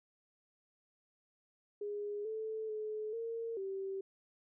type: tone with pitch steps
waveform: sine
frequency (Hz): 412.4 / 438.5 / 429.4 / 458.4 / 387.3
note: G#4 / A4 / A4 / A#4 / G4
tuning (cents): -12 / -6 / -42 / -29 / -21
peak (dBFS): -37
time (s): 1.81-4.01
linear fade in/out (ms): 5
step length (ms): 440
effects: none